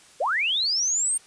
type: linear sweep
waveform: sine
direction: up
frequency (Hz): 449.5 to 8840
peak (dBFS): -21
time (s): 0.2-1.18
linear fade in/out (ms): 10
effects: white hiss -52 dBFS RMS until 1.26 s + resampled to 22050 Hz